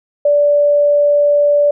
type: tone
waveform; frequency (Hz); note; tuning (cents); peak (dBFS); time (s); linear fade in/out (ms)
sine; 582; D5; -16; -8; 0.25-1.71; 5
effects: none